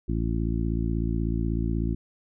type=harmonic tone; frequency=56.3 Hz; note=A1; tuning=40 cents sharp; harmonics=1 / 2 / 3 / 4 / 5 / 6; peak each=-27 / -30 / -32 / -33 / -34 / -35 dBFS; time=0.08-1.95 s; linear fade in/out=10 ms; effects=none